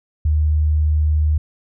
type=tone; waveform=sine; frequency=76.4 Hz; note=D#2; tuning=31 cents flat; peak=-13 dBFS; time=0.25-1.38 s; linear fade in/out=5 ms; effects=none